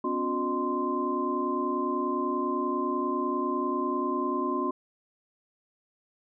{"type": "tone cluster", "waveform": "sine", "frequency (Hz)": [253.4, 283.5, 360.4, 613, 1041], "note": ["B3", "C#4", "F#4", "D#5", "C6"], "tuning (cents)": [45, 39, -45, -26, -9], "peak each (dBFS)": [-33, -33, -31, -39, -30], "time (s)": [0.04, 4.71], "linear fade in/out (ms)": 5, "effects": []}